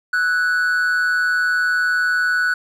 triangle tone with amplitude modulation, 1480 Hz, F#6, in tune, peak -11 dBFS, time 0.13-2.54 s, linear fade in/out 5 ms, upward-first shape sine, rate 160 Hz, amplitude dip 60%, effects none

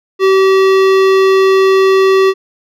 sine tone with hard clipping, 383.7 Hz, G4, 37 cents flat, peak -8 dBFS, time 0.19-2.34 s, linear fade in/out 50 ms, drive 17 dB, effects none

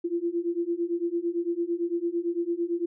sine beating tone pair, 337.9 / 346.8 Hz, E4 / F4, +43 / -12 cents, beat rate 8.9 Hz, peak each -29 / -28 dBFS, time 0.04-2.86 s, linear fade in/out 10 ms, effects none

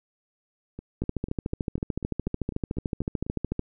two click trains, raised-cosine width 3 ms, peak -14 / -24 dBFS, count 36 / 11, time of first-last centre 1.02-3.594 / 0.79-3.265 s, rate 13.6 / 4.04 Hz, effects none

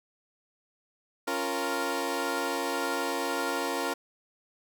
15% pulse chord, Bb minor, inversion first, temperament equal, 277.2 / 349.2 / 466.2 Hz, Db4 / F4 / Bb4, 0 / 0 / 0 cents, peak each -27 / -27 / -26 dBFS, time 1.27-3.94 s, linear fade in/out 10 ms, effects none

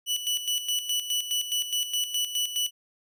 sawtooth tone with tremolo, 2960 Hz, F#7, in tune, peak -21 dBFS, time 0.06-2.71 s, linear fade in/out 50 ms, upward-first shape square, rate 4.8 Hz, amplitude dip 65%, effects none

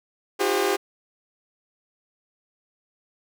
sawtooth tone cluster, 317.3 / 364.4 / 402.6 / 521 Hz, D#4 / F#4 / G4 / C5, +34 / -26 / +46 / -7 cents, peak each -28 / -22 / -19 / -26 dBFS, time 0.39-0.77 s, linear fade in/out 20 ms, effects none

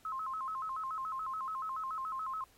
sine tone with vibrato, 1167 Hz, D6, 11 cents flat, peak -35 dBFS, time 0.05-2.44 s, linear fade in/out 2 ms, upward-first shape square, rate 7 Hz, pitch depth 170 cents each way, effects pink hiss -64 dBFS RMS until 2.57 s + MP3 64 kbps

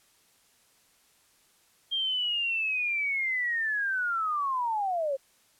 sine linear sweep, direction down, 3213 to 523 Hz, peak -26 dBFS, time 1.91-5.17 s, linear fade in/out 20 ms, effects white hiss -64 dBFS RMS until 5.59 s + low-pass 12000 Hz 12 dB/octave

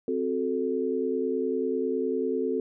sine chord, F# diminished, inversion second, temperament equal, 261.6 / 370 / 440 Hz, C4 / F#4 / A4, 0 / 0 / 0 cents, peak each -30 / -30 / -28 dBFS, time 0.08-2.6 s, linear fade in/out 2 ms, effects none

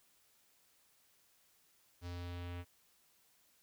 square tone with low-pass filter sweep, 87.8 Hz, F2, 10 cents sharp, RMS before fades -44 dBFS, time 2.01-2.65 s, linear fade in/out 50 ms, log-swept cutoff 5300 to 2600 Hz, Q 1.8, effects white hiss -71 dBFS RMS until 3.62 s

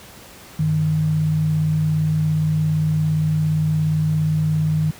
sine tone pair together, 98 / 155.36 Hz, G2 / D#3, 0 / -2 cents, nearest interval minor sixth, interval 798 cents, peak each -26 / -16 dBFS, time 0.59-4.91 s, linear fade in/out 5 ms, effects pink hiss -42 dBFS RMS until 4.99 s + high-pass 60 Hz 12 dB/octave

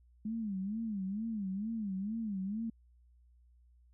sine tone with vibrato, 207.6 Hz, G#3, in tune, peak -34 dBFS, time 0.25-2.7 s, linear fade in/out 5 ms, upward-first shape sine, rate 2.2 Hz, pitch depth 170 cents each way, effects added 60 Hz sine -61 dBFS peak until 3.93 s

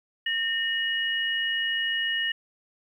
sine tone pair together, 1826.9 / 2900 Hz, A#6 / F#7, -35 / -35 cents, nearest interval minor sixth, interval 800 cents, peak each -27 dBFS, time 0.26-2.32 s, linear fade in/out 5 ms, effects 10-bit

